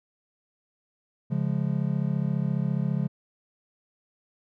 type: chord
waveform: triangle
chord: Db major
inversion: none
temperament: just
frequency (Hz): 138.59 / 173.24 / 207.9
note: Db3 / F3 / Ab3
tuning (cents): 0 / -14 / +2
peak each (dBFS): -25 / -26 / -29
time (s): 1.3-3.08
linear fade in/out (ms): 20
effects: none